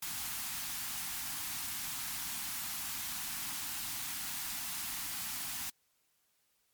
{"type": "band-stop noise", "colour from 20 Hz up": "white", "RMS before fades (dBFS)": -39, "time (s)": [0.02, 5.7], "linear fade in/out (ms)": 5, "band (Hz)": [310, 710], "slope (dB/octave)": 48, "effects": ["white hiss -75 dBFS RMS until 6.73 s", "MP3 96 kbps"]}